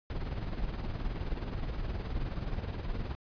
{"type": "noise with tremolo", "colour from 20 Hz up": "brown", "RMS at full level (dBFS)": -32, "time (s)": [0.1, 3.15], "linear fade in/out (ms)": 0, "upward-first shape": "triangle", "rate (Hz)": 19, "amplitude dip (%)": 65, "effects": ["resampled to 11025 Hz"]}